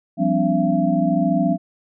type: tone cluster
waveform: sine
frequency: 173.5 / 194.4 / 254.1 / 288.1 / 676 Hz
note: F3 / G3 / B3 / D4 / E5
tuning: -11 / -14 / +49 / -33 / +43 cents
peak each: -22 dBFS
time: 0.17-1.58 s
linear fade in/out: 50 ms
effects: none